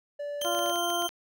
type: tone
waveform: triangle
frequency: 580 Hz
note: D5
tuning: 22 cents flat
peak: -30 dBFS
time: 0.19-0.72 s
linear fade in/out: 10 ms
type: tone with tremolo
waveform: sawtooth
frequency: 3136 Hz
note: G7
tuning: in tune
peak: -27 dBFS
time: 0.41-1.09 s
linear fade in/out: 5 ms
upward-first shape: sine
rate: 19 Hz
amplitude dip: 30%
type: clicks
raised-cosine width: 0.2 ms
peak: -24 dBFS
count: 10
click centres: 0.417 / 0.449 / 0.549 / 0.591 / 0.661 / 0.697 / 0.758 / 0.902 / 1.022 / 1.091 s
type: harmonic tone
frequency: 346.9 Hz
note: F4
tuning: 12 cents flat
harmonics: 1 / 2 / 3 / 4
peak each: -34 / -30 / -35 / -35 dBFS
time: 0.44-1.08 s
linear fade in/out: 20 ms
effects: none